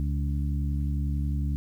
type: harmonic tone with a mistuned harmonic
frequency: 71.1 Hz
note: C#2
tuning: 45 cents sharp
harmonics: 1 / 2 / 3 / 4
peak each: -26 / -31 / -37 / -39 dBFS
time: 0-1.56 s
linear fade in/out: 0 ms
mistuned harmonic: 4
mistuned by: +15 cents
effects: 10-bit